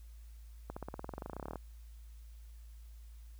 accelerating click train, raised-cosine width 1 ms, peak -27 dBFS, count 22, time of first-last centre 0.7-1.557 s, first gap 65 ms, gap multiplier 0.95, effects added 56 Hz sine -49 dBFS peak until 3.39 s + white hiss -69 dBFS RMS until 3.39 s

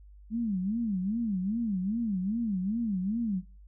sine tone with vibrato, 207.7 Hz, G#3, in tune, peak -27 dBFS, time 0.3-3.43 s, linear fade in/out 50 ms, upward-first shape sine, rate 2.5 Hz, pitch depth 230 cents each way, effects noise-tail reverb RT60 0.3 s tail -20 dB re dry + added 50 Hz sine -49 dBFS peak until 3.67 s

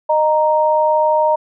sine tone pair together, 615.1 / 932.3 Hz, D#5 / A#5, -20 / 0 cents, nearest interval perfect fifth, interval 720 cents, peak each -14 dBFS, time 0.09-1.36 s, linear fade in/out 10 ms, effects none

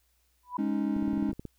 sine tone with exponential growth, 987.8 Hz, B5, in tune, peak -27 dBFS, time 0.43-0.57 s, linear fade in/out 5 ms, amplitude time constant 29 ms
triangle chord, Ab suspended fourth, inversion none, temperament equal, 207.7 / 277.2 / 311.1 Hz, Ab3 / Db4 / Eb4, 0 / 0 / 0 cents, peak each -28 / -29 / -30 dBFS, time 0.58-1.32 s, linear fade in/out 10 ms
clicks, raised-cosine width 3 ms, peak -25 dBFS, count 10, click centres 0.965 / 1.027 / 1.079 / 1.132 / 1.177 / 1.227 / 1.292 / 1.33 / 1.395 / 1.453 s
effects added 60 Hz sine -70 dBFS peak until 1.58 s + white hiss -72 dBFS RMS until 1.58 s

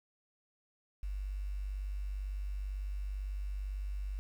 sine tone with quantisation, 48.97 Hz, G1, 1 cent flat, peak -35 dBFS, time 1.03-4.19 s, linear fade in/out 0 ms, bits 10, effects none

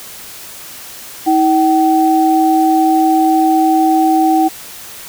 sine tone pair together, 320 / 763.3 Hz, D#4 / G5, +49 / -46 cents, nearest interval octave + minor third, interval 1505 cents, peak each -11 dBFS, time 1.26-4.49 s, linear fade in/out 20 ms, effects white hiss -32 dBFS RMS until 5.08 s

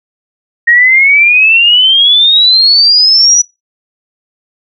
sine exponential sweep, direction up, 1864.7 to 5920 Hz, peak -3 dBFS, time 0.67-3.42 s, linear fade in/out 10 ms, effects noise-tail reverb RT60 0.2 s tail -21 dB re dry

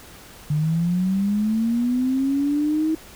sine linear sweep, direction up, 146.83 to 320 Hz, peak -18 dBFS, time 0.5-2.95 s, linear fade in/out 5 ms, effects pink hiss -44 dBFS RMS until 3.15 s

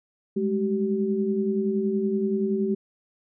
sine tone cluster, 199.3 / 209.9 / 384.2 Hz, G3 / G#3 / G4, +29 / +19 / -35 cents, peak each -32 / -25 / -25 dBFS, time 0.36-2.75 s, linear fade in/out 10 ms, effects none

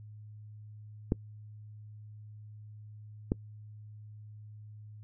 clicks, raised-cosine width 3 ms, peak -13 / -14 dBFS, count 2, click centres 1.121 / 3.319 s, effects noise-tail reverb RT60 0.1 s tail -24 dB re dry + added 106 Hz sine -46 dBFS peak until 5.03 s

